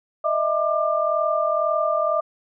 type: tone cluster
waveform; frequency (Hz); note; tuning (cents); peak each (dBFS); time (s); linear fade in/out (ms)
sine; 615 / 657 / 1193; D#5 / E5 / D6; -20 / -6 / +27; -23; 0.24-2.21; 10
effects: none